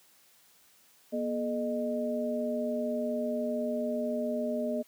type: tone cluster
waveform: sine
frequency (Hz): 239.9 / 428.8 / 613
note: A#3 / A4 / D#5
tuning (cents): +50 / -45 / -26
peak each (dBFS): -32 / -37 / -32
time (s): 1.12-4.83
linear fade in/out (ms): 20
effects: white hiss -62 dBFS RMS until 4.87 s + high-pass 100 Hz 12 dB/octave